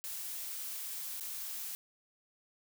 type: noise with dropouts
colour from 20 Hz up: blue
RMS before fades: -41 dBFS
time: 0.04-1.75 s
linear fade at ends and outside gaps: 0 ms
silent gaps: 1.198-1.208 s
effects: none